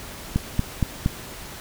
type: click train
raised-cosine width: 5 ms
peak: -7 dBFS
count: 4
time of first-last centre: 0.36-1.061 s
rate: 4.28 Hz
effects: pink hiss -38 dBFS RMS until 1.6 s